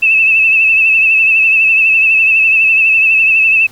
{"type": "tone with vibrato", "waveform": "sine", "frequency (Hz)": 2624, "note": "E7", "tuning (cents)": -9, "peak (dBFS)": -6, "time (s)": [0.02, 3.67], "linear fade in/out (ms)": 10, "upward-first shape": "triangle", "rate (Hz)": 12, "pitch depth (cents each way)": 55, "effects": ["pink hiss -41 dBFS RMS until 3.71 s"]}